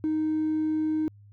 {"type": "tone with hard clipping", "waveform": "sine", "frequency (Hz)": 311.1, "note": "D#4", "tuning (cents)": 0, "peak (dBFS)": -24, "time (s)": [0.04, 1.08], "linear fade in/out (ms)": 0, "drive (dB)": 1, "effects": ["added 102 Hz sine -49 dBFS peak until 1.32 s"]}